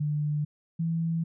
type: tone pair in turn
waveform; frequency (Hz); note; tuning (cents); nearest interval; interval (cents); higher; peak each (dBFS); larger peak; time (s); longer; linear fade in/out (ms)
sine; 148.9 / 165.02; D3 / E3; +24 / +2; major second; 178; second; -25; neither; 0-0.45 / 0.79-1.24; neither; 10
effects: none